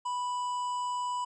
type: harmonic tone with a mistuned harmonic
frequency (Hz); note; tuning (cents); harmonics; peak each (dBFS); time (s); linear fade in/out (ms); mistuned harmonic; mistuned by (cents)
987.8; B5; 0; 1 / 3 / 5 / 7 / 8; -30 / -46 / -54 / -54 / -49; 0.05-1.25; 10; 7; +27
effects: none